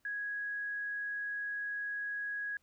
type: tone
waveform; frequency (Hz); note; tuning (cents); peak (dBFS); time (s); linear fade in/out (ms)
sine; 1661.2; G#6; 0; -35; 0.05-2.57; 2
effects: pink hiss -75 dBFS RMS until 2.62 s